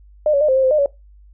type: tone with pitch steps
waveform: sine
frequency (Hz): 606 / 562 / 606 / 524 / 530 / 520 / 608 / 563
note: D#5 / C#5 / D#5 / C5 / C5 / C5 / D#5 / C#5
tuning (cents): -46 / +24 / -46 / +2 / +22 / -11 / -40 / +27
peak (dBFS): -12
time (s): 0.26-0.86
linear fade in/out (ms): 2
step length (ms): 75
effects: noise-tail reverb RT60 0.2 s tail -20 dB re dry + added 50 Hz sine -43 dBFS peak until 1.33 s